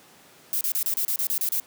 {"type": "noise bursts", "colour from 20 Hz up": "violet", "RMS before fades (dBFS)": -25, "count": 10, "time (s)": [0.53, 1.599], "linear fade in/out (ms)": 0, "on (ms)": 79, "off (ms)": 31, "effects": ["pink hiss -52 dBFS RMS until 1.66 s", "high-pass 200 Hz 12 dB/octave"]}